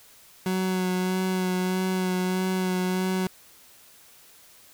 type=tone with vibrato; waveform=30% pulse; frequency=185 Hz; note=F#3; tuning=in tune; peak=-21 dBFS; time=0.46-3.27 s; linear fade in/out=2 ms; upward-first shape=sine; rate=1.6 Hz; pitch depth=18 cents each way; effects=white hiss -53 dBFS RMS until 4.73 s